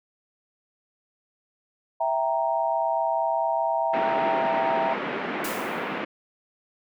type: chord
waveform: sine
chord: E diminished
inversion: none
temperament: equal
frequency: 659.3 / 784 / 932.3 Hz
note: E5 / G5 / Bb5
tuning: 0 / 0 / 0 cents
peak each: -25 / -28 / -26 dBFS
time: 2-4.94 s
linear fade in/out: 10 ms
type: band-pass noise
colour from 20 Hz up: pink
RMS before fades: -30 dBFS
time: 3.93-6.05 s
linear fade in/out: 10 ms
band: 210 to 2500 Hz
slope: 24 dB/octave
type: noise with exponential decay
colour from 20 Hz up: white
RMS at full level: -32 dBFS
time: 5.44-6 s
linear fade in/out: 5 ms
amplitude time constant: 120 ms
effects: none